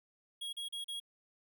square tone bursts, 3303 Hz, G#7, 10 cents flat, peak -39 dBFS, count 4, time 0.41-1.001 s, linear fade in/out 10 ms, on 120 ms, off 37 ms, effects none

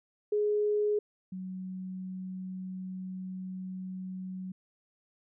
sine tone pair in turn, 418.1 / 186.24 Hz, G#4 / F#3, +12 / +12 cents, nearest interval octave + major second, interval 1400 cents, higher first, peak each -25 / -36 dBFS, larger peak first, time 0.32-0.99 / 1.32-4.52 s, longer second, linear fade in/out 5 ms, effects none

